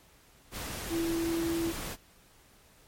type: tone in noise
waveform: sine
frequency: 332.7 Hz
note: E4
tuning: 16 cents sharp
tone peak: -28 dBFS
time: 0.89-1.74 s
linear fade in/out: 50 ms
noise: pink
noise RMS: -38 dBFS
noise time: 0.51-1.97 s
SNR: +7 dB
effects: pink hiss -60 dBFS RMS until 2.87 s + MP3 64 kbps

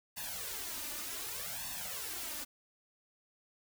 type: noise with flanger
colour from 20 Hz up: white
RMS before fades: -41 dBFS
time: 0.16-2.45 s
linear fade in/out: 20 ms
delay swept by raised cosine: 1.1 to 3.4 ms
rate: 0.66 Hz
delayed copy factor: +0.85
effects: none

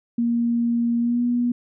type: tone with pitch glide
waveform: sine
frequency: 235.3 to 241.9 Hz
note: A#3 to B3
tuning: +16 to -36 cents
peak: -18 dBFS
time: 0.18-1.52 s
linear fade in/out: 5 ms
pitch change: +48 cents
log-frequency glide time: 0.99-1.22 s
effects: none

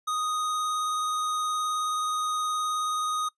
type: tone with vibrato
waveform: square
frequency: 1244.5 Hz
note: D#6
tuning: in tune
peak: -27 dBFS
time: 0.07-3.29 s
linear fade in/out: 10 ms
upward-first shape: sine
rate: 19 Hz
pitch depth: 10 cents each way
effects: noise-tail reverb RT60 0.1 s tail -20 dB re dry + resampled to 24000 Hz

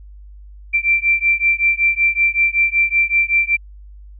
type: beating tone pair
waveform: sine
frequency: 2349 / 2354.3 Hz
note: D7 / D7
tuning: 0 / +4 cents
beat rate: 5.3 Hz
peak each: -16 dBFS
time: 0.73-3.57 s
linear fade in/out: 20 ms
effects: added 50 Hz sine -36 dBFS peak until 4.19 s

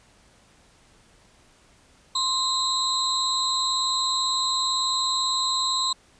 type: tone cluster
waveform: sine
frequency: 1049 / 3779 / 4059 / 7700 Hz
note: C6 / A#7 / B7 / B8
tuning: +4 / +23 / +47 / -45 cents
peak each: -27 / -28 / -25 / -32 dBFS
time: 2.15-5.93 s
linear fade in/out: 5 ms
effects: pink hiss -57 dBFS RMS until 6.19 s + resampled to 22050 Hz

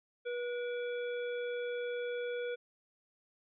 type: harmonic tone with a mistuned harmonic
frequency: 485.1 Hz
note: B4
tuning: 31 cents flat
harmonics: 1 / 3 / 5 / 7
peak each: -35 / -45 / -49 / -52 dBFS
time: 0.25-2.56 s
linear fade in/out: 20 ms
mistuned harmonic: 5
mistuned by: -75 cents
effects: none

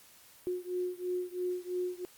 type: beating tone pair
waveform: sine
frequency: 360 / 363 Hz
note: F#4 / F#4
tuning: -47 / -33 cents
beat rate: 3 Hz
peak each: -35 / -36 dBFS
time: 0.47-2.05 s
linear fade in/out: 0 ms
effects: white hiss -58 dBFS RMS until 2.17 s + Opus 48 kbps

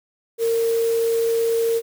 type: tone in noise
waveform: sine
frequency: 458.9 Hz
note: A#4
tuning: 27 cents flat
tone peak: -17 dBFS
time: 0.38-1.82 s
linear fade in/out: 50 ms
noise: white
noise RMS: -35 dBFS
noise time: 0.38-1.82 s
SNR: +15 dB
effects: none

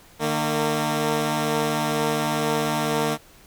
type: tone pair together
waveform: 10% pulse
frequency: 151.96 / 229 Hz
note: D#3 / A#3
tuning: -41 / -31 cents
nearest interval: perfect fifth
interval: 710 cents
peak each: -16 dBFS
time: 0.19-3.18 s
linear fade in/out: 50 ms
effects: pink hiss -51 dBFS RMS until 3.46 s

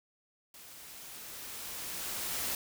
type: noise with level ramp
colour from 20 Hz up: white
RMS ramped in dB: -52 to -34 dBFS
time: 0.54-2.55 s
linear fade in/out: 2 ms
effects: none

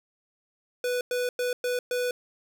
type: tone bursts at uneven times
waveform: square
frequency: 493.9 Hz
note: B4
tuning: in tune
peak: -26 dBFS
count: 5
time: 0.84-1.01 / 1.11-1.29 / 1.39-1.53 / 1.64-1.79 / 1.91-2.11 s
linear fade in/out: 2 ms
effects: none

